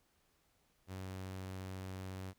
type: tone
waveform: sawtooth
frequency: 94.2 Hz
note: F#2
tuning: 32 cents sharp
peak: -39 dBFS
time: 0.87-2.34 s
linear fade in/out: 50 ms
effects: pink hiss -75 dBFS RMS until 2.38 s